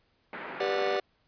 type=band-pass noise; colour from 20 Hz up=white; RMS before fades=-40 dBFS; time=0.33-0.97 s; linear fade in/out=2 ms; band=180 to 2000 Hz; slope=24 dB/octave
type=chord; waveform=square; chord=G major seventh; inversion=none; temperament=just; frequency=392 / 490 / 588 / 735 Hz; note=G4 / B4 / D5 / F#5; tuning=0 / -14 / +2 / -12 cents; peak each=-31 / -34 / -33 / -35 dBFS; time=0.6-1 s; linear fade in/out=5 ms
effects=pink hiss -70 dBFS RMS until 1.27 s + resampled to 11025 Hz